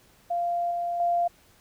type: tone with level steps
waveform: sine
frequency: 694 Hz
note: F5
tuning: 11 cents flat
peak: -24 / -26 / -21 dBFS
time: 0.3-1.28 s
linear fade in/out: 10 ms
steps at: 0.71 / 1 s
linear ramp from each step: 2 ms
effects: pink hiss -59 dBFS RMS until 1.6 s